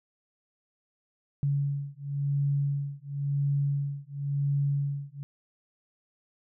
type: beating tone pair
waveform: sine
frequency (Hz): 140.9 / 141.85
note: C#3 / C#3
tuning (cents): +29 / +40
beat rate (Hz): 0.95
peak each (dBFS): -29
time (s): 1.43-5.23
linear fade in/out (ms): 0
effects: none